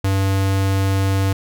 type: tone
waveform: square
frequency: 97 Hz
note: G2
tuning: 18 cents flat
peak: -16 dBFS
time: 0.04-1.33 s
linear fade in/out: 5 ms
effects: none